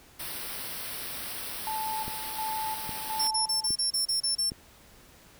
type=band-stop noise; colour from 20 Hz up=white; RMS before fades=-37 dBFS; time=0.19-3.28 s; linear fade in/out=10 ms; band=5700 to 8300 Hz; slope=96 dB/octave
type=tone with tremolo; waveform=sine; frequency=875 Hz; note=A5; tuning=10 cents flat; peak=-30 dBFS; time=1.67-3.67 s; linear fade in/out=0 ms; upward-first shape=square; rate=1.4 Hz; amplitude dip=65%
type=click train; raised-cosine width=3 ms; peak=-25 dBFS; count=4; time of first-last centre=2.08-4.519 s; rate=1.23 Hz
type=tone bursts; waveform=30% pulse; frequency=5400 Hz; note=E8; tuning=41 cents sharp; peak=-21 dBFS; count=9; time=3.19-4.502 s; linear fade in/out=10 ms; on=120 ms; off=29 ms
effects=pink hiss -55 dBFS RMS until 5.39 s